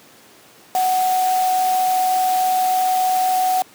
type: tone in noise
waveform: sine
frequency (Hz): 743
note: F#5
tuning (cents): +7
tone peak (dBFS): -15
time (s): 0.75-3.62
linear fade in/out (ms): 0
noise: white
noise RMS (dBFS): -29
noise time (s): 0.75-3.62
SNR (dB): +11
effects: pink hiss -47 dBFS RMS until 3.74 s + high-pass 200 Hz 12 dB/octave